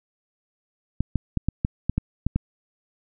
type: clicks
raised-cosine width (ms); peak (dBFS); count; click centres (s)
5; -9; 9; 1.006 / 1.157 / 1.373 / 1.486 / 1.649 / 1.896 / 1.98 / 2.266 / 2.36
effects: none